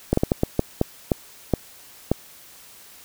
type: slowing click train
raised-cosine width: 2 ms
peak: -4 dBFS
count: 10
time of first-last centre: 0.13-2.116 s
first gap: 44 ms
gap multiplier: 1.38
effects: white hiss -47 dBFS RMS until 3.04 s